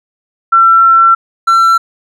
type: tone pair in turn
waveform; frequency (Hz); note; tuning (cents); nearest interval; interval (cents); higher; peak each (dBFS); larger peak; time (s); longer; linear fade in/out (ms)
sine / triangle; 1349 / 1349; E6 / E6; +40 / +40; unison; 0; neither; -3; neither; 0.52-1.15 / 1.47-1.78; first; 10
effects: none